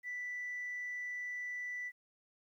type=tone; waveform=sine; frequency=1975.5 Hz; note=B6; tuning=in tune; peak=-37 dBFS; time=0.03-1.92 s; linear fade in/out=50 ms; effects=tanh soft clip ceiling -35 dBFS + 12-bit